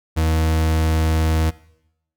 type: tone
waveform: 40% pulse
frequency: 79.8 Hz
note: D#2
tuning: 44 cents sharp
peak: -15 dBFS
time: 0.16-1.51 s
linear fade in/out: 20 ms
effects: noise-tail reverb RT60 0.8 s tail -20 dB re dry